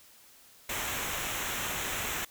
pink noise with comb filter, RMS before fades -34 dBFS, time 0.69-2.25 s, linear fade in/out 5 ms, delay 0.21 ms, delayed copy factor -0.65, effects white hiss -57 dBFS RMS until 2.3 s

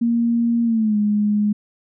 sine tone with pitch glide, 234 to 208.5 Hz, A#3 to G#3, +7 to +7 cents, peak -15 dBFS, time 0.01-1.53 s, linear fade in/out 10 ms, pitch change -200 cents, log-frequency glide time 0.64-0.97 s, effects none

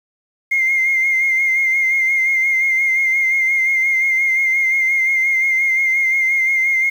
sine tone with vibrato, 2114 Hz, C7, 17 cents sharp, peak -12 dBFS, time 0.51-6.9 s, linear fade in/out 10 ms, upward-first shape sine, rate 5.7 Hz, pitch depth 35 cents each way, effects tanh soft clip ceiling -9 dBFS + 7-bit

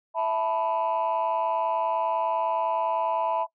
sine chord, E suspended fourth, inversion none, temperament just, 659.3 / 879 / 988.9 Hz, E5 / A5 / B5, 0 / -2 / +2 cents, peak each -26 / -27 / -26 dBFS, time 0.14-3.47 s, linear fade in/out 50 ms, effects noise-tail reverb RT60 0.1 s tail -22 dB re dry + tanh soft clip ceiling -18 dBFS

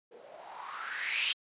violet noise with low-pass filter sweep, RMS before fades -37 dBFS, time 0.11-1.33 s, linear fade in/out 10 ms, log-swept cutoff 440 to 3100 Hz, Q 5.8, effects resampled to 8000 Hz

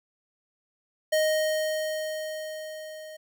square tone with level ramp, 622.3 Hz, D#5, in tune, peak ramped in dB -21 to -41 dBFS, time 1.12-3.17 s, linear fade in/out 10 ms, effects none

